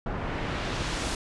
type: noise with low-pass filter sweep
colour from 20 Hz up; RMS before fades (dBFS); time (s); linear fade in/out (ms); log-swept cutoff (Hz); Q
pink; -31; 0.06-1.15; 2; 1200 to 9600; 0.79
effects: resampled to 24000 Hz